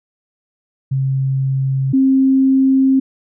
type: tone pair in turn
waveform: sine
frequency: 134.2 / 266.3 Hz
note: C3 / C4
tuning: +44 / +31 cents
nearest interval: octave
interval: 1187 cents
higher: second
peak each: -14 / -9 dBFS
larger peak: second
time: 0.91-1.93 / 1.93-3 s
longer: second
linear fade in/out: 10 ms
effects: none